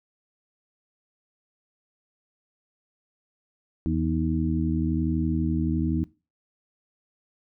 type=harmonic tone with a mistuned harmonic; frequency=81.1 Hz; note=E2; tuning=28 cents flat; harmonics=1 / 2 / 3 / 4; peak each=-28 / -28 / -28 / -28 dBFS; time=3.86-6.04 s; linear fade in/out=0 ms; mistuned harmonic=4; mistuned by=-50 cents; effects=noise-tail reverb RT60 0.3 s tail -20 dB re dry